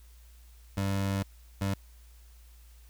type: tone bursts at uneven times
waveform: 25% pulse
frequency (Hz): 98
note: G2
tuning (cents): 0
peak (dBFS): -24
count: 2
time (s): 0.77-1.23 / 1.61-1.74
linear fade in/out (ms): 5
effects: added 58 Hz sine -51 dBFS peak until 2.89 s + white hiss -63 dBFS RMS until 2.89 s